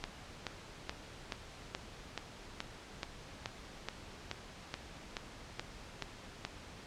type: click train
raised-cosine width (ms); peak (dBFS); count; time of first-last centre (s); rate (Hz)
0.2; -19; 16; 0.04-6.45; 2.34
effects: pink hiss -51 dBFS RMS until 6.86 s + low-pass 6000 Hz 12 dB/octave